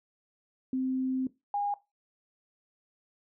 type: tone pair in turn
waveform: sine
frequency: 260.1 / 814.9 Hz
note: C4 / G#5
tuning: -10 / -33 cents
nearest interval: octave + minor sixth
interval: 1977 cents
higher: second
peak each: -27 dBFS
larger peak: neither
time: 0.73-1.27 / 1.54-1.74 s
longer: first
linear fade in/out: 2 ms
effects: noise-tail reverb RT60 0.2 s tail -17 dB re dry